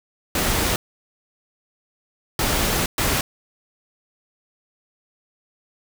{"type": "noise bursts at uneven times", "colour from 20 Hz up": "pink", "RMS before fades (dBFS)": -21, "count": 3, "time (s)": [[0.35, 0.76], [2.39, 2.86], [2.98, 3.21]], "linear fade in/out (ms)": 2, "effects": []}